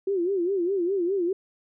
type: tone with vibrato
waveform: sine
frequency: 368.9 Hz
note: F#4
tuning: 5 cents flat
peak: -22 dBFS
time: 0.07-1.33 s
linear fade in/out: 5 ms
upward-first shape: sine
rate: 4.9 Hz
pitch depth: 150 cents each way
effects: none